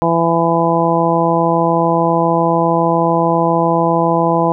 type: harmonic tone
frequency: 167.2 Hz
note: E3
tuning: 25 cents sharp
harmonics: 1 / 2 / 3 / 4 / 5 / 6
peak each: -18 / -18 / -18 / -18 / -18 / -18 dBFS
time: 0.02-4.52 s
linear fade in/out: 0 ms
effects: none